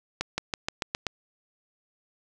accelerating click train, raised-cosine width 0.2 ms, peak -10 dBFS, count 7, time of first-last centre 0.21-1.067 s, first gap 170 ms, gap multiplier 0.93, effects none

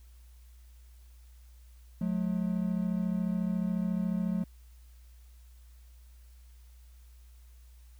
triangle tone pair together, 180 / 214.1 Hz, F#3 / A3, -47 / -47 cents, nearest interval minor third, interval 300 cents, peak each -28 / -30 dBFS, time 2.01-4.44 s, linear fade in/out 5 ms, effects added 60 Hz sine -51 dBFS peak until 7.99 s + white hiss -67 dBFS RMS until 7.99 s

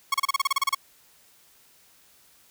sawtooth tone bursts, 1100 Hz, C#6, 14 cents flat, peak -16 dBFS, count 12, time 0.12-0.748 s, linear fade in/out 5 ms, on 23 ms, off 32 ms, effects white hiss -58 dBFS RMS until 2.5 s

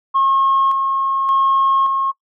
sine tone with tremolo, 1082 Hz, C#6, 42 cents flat, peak -11 dBFS, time 0.14-2.12 s, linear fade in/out 20 ms, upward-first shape square, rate 0.87 Hz, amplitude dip 40%, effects noise-tail reverb RT60 0.1 s tail -19 dB re dry + tanh soft clip ceiling -8 dBFS

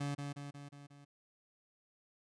30% pulse tone with echo, 142.7 Hz, D3, 49 cents flat, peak -33 dBFS, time 0-0.15 s, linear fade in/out 10 ms, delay 180 ms, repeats 5, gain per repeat -4 dB, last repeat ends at 1.05 s, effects resampled to 22050 Hz

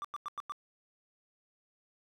triangle tone bursts, 1174.7 Hz, D6, in tune, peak -34 dBFS, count 5, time 0.02-0.521 s, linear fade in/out 0 ms, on 25 ms, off 94 ms, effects none

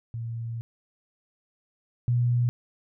sine tone pair in turn, 115.6 / 121.19 Hz, A#2 / B2, -14 / -32 cents, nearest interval minor second, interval 82 cents, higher second, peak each -30 / -20 dBFS, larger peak second, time 0.14-0.61 / 2.08-2.49 s, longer first, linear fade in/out 0 ms, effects none

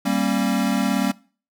square chord, G diminished, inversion none, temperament equal with one note detuned, 196 / 233.1 / 271.2 Hz, G3 / Bb3 / Db4, 0 / 0 / -38 cents, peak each -24 dBFS, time 0.05-1.12 s, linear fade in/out 10 ms, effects noise-tail reverb RT60 0.4 s tail -22 dB re dry

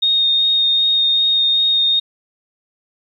sine tone with vibrato, 3700 Hz, A#7, 14 cents flat, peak -12 dBFS, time 0.02-2 s, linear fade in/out 10 ms, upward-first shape sine, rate 2.6 Hz, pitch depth 10 cents each way, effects 9-bit

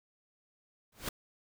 pink noise with exponential growth, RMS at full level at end -32 dBFS, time 0.92-1.09 s, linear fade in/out 5 ms, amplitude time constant 36 ms, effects none

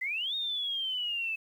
sine exponential two-way sweep, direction up then down, 1975.5 to 3729 to 2604 Hz, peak -30 dBFS, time 0.01-1.36 s, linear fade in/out 10 ms, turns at 0.35 s, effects 10-bit

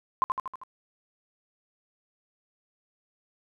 sine tone with echo, 1046.5 Hz, C6, in tune, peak -19 dBFS, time 0.22-0.24 s, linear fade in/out 0 ms, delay 79 ms, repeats 5, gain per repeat -4 dB, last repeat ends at 0.635 s, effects none

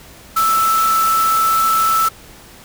sine tone in noise, 1318 Hz, E6, 1 cent flat, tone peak -12 dBFS, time 0.36-2.09 s, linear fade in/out 10 ms, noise white, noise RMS -24 dBFS, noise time 0.36-2.09 s, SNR +9 dB, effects pink hiss -41 dBFS RMS until 2.64 s

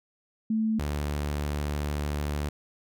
sine / sawtooth tone pair in turn, 220 / 73.42 Hz, A3 / D2, 0 / 0 cents, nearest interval octave + perfect fifth, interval 1900 cents, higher first, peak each -23 / -24 dBFS, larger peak first, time 0.5-0.79 / 0.79-2.49 s, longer second, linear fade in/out 5 ms, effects none

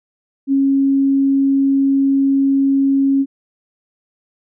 sine tone, 273.6 Hz, C#4, 23 cents flat, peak -11 dBFS, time 0.47-3.26 s, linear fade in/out 50 ms, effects none

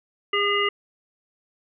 harmonic tone, 406.4 Hz, G#4, 38 cents flat, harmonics 1 / 3 / 5 / 7, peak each -25 / -25 / -25 / -25 dBFS, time 0.33-0.69 s, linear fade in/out 5 ms, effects none

